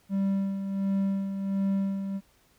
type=tone with tremolo; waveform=triangle; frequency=195.5 Hz; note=G3; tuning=4 cents flat; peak=-21 dBFS; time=0.09-2.21 s; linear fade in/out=50 ms; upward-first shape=sine; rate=1.4 Hz; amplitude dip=55%; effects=pink hiss -64 dBFS RMS until 2.58 s